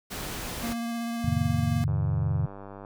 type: noise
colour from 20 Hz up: pink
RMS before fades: -35 dBFS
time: 0.1-0.74 s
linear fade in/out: 20 ms
type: tone with vibrato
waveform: square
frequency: 233.1 Hz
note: A#3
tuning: in tune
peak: -30 dBFS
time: 0.63-1.84 s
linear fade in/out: 0 ms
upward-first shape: triangle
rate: 16 Hz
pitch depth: 15 cents each way
type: chord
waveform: sine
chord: F dominant seventh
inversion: none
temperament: equal with one note detuned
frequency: 87.31 / 110 / 133.18 / 155.56 Hz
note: F2 / A2 / C3 / Eb3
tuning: 0 / 0 / +31 / 0 cents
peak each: -29 dBFS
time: 1.24-2.46 s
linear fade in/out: 5 ms
type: click train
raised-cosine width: 1 ms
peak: -28 dBFS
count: 97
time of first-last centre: 1.88-2.849 s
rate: 99.1 Hz
effects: none